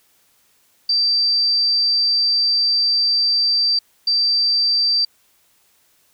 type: tone bursts at uneven times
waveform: sine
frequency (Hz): 4676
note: D8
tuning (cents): -8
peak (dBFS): -14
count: 2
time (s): 0.89-3.79 / 4.07-5.05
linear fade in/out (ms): 5
effects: white hiss -59 dBFS RMS until 6.13 s